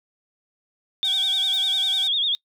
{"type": "tone with vibrato", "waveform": "sine", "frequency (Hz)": 3489, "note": "A7", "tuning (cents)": -15, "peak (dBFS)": -19, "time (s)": [1.03, 2.35], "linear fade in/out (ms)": 0, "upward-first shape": "sine", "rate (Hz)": 10, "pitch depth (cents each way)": 120}
{"type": "tone", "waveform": "5% pulse", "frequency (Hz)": 769, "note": "G5", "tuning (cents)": -33, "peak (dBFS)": -24, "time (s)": [1.04, 2.08], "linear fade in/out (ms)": 10}
{"type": "noise with exponential decay", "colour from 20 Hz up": "violet", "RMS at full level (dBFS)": -36, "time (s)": [1.54, 1.64], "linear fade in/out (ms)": 0, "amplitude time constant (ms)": 20}
{"effects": ["noise-tail reverb RT60 0.1 s tail -25 dB re dry"]}